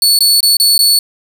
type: tone with dropouts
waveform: sawtooth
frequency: 4435 Hz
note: C#8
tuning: in tune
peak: -4 dBFS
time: 0.02-0.99 s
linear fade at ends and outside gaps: 2 ms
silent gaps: 0.19-0.206 / 0.406-0.429 / 0.569-0.599 / 0.78-0.79 s
effects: none